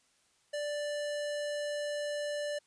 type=tone; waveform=square; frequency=587.3 Hz; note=D5; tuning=in tune; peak=-34 dBFS; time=0.53-2.59 s; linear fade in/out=10 ms; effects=white hiss -70 dBFS RMS until 2.66 s + resampled to 22050 Hz